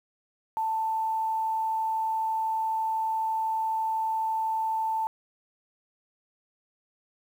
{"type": "tone", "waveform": "sine", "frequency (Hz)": 886, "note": "A5", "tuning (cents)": 12, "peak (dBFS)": -25, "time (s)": [0.57, 5.07], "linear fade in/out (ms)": 0, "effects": ["9-bit"]}